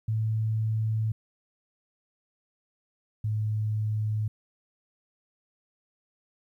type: tone pair in turn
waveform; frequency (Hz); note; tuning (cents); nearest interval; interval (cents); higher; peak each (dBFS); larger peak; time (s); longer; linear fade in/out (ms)
sine; 110 / 107.55; A2 / A2; 0 / -39; unison; 39; first; -24 / -25; first; 0.08-1.12 / 3.24-4.28; neither; 5
effects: 11-bit